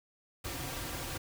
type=noise with comb filter; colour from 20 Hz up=pink; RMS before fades=-39 dBFS; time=0.44-1.18 s; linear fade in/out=10 ms; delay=4.7 ms; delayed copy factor=-0.65; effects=none